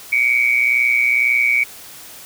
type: tone with amplitude modulation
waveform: sine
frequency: 2271 Hz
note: C#7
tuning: 41 cents sharp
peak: -9 dBFS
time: 0.12-1.64 s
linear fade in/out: 10 ms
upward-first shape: sine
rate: 122 Hz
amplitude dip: 80%
effects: white hiss -38 dBFS RMS until 2.25 s